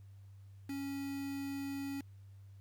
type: tone with quantisation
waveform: triangle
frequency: 277.2 Hz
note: C#4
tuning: in tune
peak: -36 dBFS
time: 0.69-2.01 s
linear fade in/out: 5 ms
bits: 8
effects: added 98 Hz sine -52 dBFS peak until 2.6 s + pink hiss -75 dBFS RMS until 2.6 s